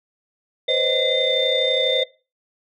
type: tone cluster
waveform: sine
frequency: 500 / 532 / 623 / 2050 / 3599 Hz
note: B4 / C5 / D#5 / C7 / A7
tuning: +21 / +29 / +2 / -36 / +38 cents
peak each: -23 / -22 / -25 / -27 / -20 dBFS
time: 0.68-2.04 s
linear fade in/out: 10 ms
effects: noise-tail reverb RT60 0.3 s tail -19 dB re dry + tanh soft clip ceiling -7 dBFS